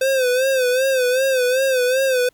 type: tone with vibrato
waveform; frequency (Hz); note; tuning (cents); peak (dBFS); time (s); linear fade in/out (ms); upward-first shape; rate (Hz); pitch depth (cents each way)
square; 516; C5; -24; -16; 0.01-2.29; 5; sine; 2.6; 79
effects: pink hiss -61 dBFS RMS until 2.33 s